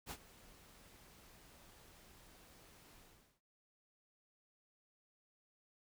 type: noise with ADSR envelope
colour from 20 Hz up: pink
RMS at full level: -44 dBFS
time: 0.06-3.41 s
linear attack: 50 ms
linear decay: 57 ms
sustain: -18 dB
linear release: 440 ms
effects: none